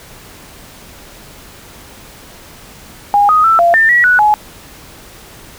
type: tone with pitch steps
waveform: sine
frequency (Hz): 816 / 1249 / 1328 / 687 / 1796 / 1928 / 1475 / 843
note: G#5 / D#6 / E6 / F5 / A6 / B6 / F#6 / G#5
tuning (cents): -31 / +6 / +12 / -29 / +35 / -42 / -6 / +26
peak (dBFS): -6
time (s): 3.14-4.34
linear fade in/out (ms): 0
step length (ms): 150
effects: pink hiss -37 dBFS RMS until 5.58 s